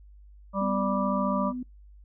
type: harmonic tone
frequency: 196 Hz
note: G3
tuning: in tune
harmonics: 1 / 3 / 5 / 6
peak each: -28 / -30 / -33 / -31 dBFS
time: 0.53-1.53 s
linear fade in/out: 50 ms
type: tone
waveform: sine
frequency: 250.2 Hz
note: B3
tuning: 23 cents sharp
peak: -31 dBFS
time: 0.61-1.63 s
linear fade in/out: 5 ms
effects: noise-tail reverb RT60 0.2 s tail -25 dB re dry + added 50 Hz sine -48 dBFS peak until 2.04 s

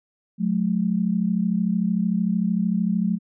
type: tone pair together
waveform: sine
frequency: 181.82 / 215.1 Hz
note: F#3 / A3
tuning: -30 / -39 cents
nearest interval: minor third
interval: 291 cents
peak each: -22 dBFS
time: 0.38-3.19 s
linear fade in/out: 50 ms
effects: none

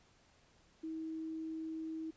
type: tone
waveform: sine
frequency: 320 Hz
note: D#4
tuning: 49 cents sharp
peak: -39 dBFS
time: 0.83-2.11 s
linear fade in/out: 10 ms
effects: pink hiss -68 dBFS RMS until 2.16 s + resampled to 16000 Hz

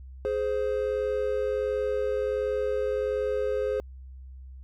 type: tone pair together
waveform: triangle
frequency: 419.6 / 521 Hz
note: G#4 / C5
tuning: +18 / -7 cents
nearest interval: major third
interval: 375 cents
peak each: -26 dBFS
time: 0.25-3.8 s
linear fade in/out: 0 ms
effects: added 65 Hz sine -41 dBFS peak until 4.63 s

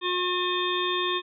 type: harmonic tone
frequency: 359.7 Hz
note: F#4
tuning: 49 cents flat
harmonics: 1 / 3 / 5 / 7 / 9 / 10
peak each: -29 / -29 / -34 / -35 / -35 / -30 dBFS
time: 0.01-1.22 s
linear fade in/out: 50 ms
effects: none

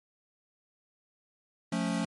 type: chord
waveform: square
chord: F augmented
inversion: none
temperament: equal with one note detuned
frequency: 177.15 / 220 / 277.2 Hz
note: F3 / A3 / C#4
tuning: +25 / 0 / 0 cents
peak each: -33 / -33 / -35 dBFS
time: 1.72-2.05 s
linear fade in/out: 5 ms
effects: MP3 48 kbps

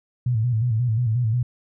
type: tone with vibrato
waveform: sine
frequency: 116.54 Hz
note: A#2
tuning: in tune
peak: -18 dBFS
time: 0.26-1.43 s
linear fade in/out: 5 ms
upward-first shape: square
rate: 5.6 Hz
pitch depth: 100 cents each way
effects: none

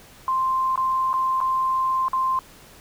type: tone with dropouts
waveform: sine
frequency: 1046.5 Hz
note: C6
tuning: in tune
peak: -19 dBFS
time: 0.28-2.39 s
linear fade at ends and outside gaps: 1 ms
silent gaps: 0.758-0.776 / 1.131-1.139 / 1.404-1.412 / 2.083-2.132 s
effects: pink hiss -48 dBFS RMS until 2.8 s

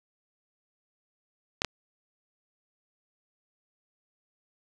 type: clicks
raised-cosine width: 0.2 ms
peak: -10 dBFS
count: 2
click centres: 1.619 / 1.647 s
effects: none

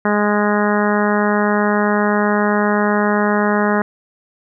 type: harmonic tone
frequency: 207.7 Hz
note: G#3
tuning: in tune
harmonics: 1 / 2 / 3 / 4 / 5 / 6 / 7 / 8 / 9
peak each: -17 / -20 / -22 / -23 / -24 / -25 / -25 / -26 / -27 dBFS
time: 0.05-3.82 s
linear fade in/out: 2 ms
effects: none

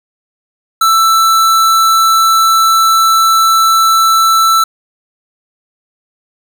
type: tone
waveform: square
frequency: 1326 Hz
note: E6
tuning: 10 cents sharp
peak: -7 dBFS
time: 0.81-4.64 s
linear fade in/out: 5 ms
effects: 7-bit

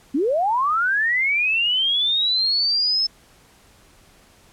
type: linear sweep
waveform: sine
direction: up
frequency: 246.9 to 5274 Hz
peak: -17 dBFS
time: 0.14-3.07 s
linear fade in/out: 10 ms
effects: pink hiss -53 dBFS RMS until 4.52 s + low-pass 12000 Hz 12 dB/octave

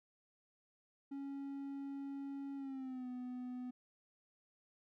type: tone with pitch glide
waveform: triangle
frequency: 277.2 to 249.8 Hz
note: C#4 to B3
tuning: 0 to +20 cents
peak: -40 dBFS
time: 1.11-3.71 s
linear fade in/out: 10 ms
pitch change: -180 cents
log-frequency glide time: 2.56-3.08 s
effects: none

